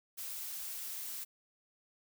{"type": "noise", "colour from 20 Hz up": "blue", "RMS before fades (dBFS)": -42, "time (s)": [0.17, 1.25], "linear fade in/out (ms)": 20, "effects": []}